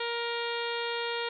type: harmonic tone with a mistuned harmonic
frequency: 470 Hz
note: A#4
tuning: 14 cents sharp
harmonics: 1 / 2 / 3 / 4 / 5 / 6 / 7 / 8 / 9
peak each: -34 / -37 / -39 / -40 / -41 / -42 / -42 / -43 / -44 dBFS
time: 0-1.29 s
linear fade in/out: 5 ms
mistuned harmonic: 8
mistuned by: -40 cents
effects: none